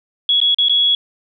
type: tone with dropouts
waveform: sine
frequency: 3353 Hz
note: G#7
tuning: 16 cents sharp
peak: -11 dBFS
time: 0.29-0.95 s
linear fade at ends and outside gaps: 2 ms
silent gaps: 0.403-0.414 / 0.546-0.585 / 0.685-0.695 s
effects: none